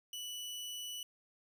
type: tone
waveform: sawtooth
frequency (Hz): 2960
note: F#7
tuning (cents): 0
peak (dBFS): -38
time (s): 0.13-1.03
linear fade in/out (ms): 2
effects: none